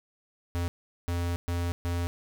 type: tone bursts at uneven times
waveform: square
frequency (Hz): 86.6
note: F2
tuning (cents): -14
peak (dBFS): -28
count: 4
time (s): 0.55-0.68 / 1.08-1.36 / 1.48-1.72 / 1.85-2.07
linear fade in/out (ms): 0
effects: none